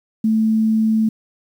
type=tone; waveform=sine; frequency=220 Hz; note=A3; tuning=in tune; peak=-13 dBFS; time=0.24-1.09 s; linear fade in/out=5 ms; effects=8-bit